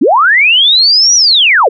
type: linear two-way sweep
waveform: sine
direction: up then down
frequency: 206.4 to 5920 to 357.4 Hz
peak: -4 dBFS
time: 0.01-1.69 s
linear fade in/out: 10 ms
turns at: 1.15 s
effects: none